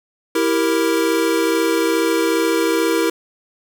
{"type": "chord", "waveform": "square", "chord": "E diminished", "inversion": "none", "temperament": "equal", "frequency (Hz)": [329.6, 392, 466.2], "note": ["E4", "G4", "Bb4"], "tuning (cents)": [0, 0, 0], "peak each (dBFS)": [-19, -23, -20], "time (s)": [0.35, 3.1], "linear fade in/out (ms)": 5, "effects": []}